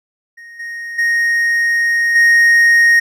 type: tone with level steps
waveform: triangle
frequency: 1864.7 Hz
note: A#6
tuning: in tune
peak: -32 / -22 / -10 / -5 dBFS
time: 0.37-3 s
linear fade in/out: 10 ms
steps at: 0.59 / 0.98 / 2.15 s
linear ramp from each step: 10 ms
effects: none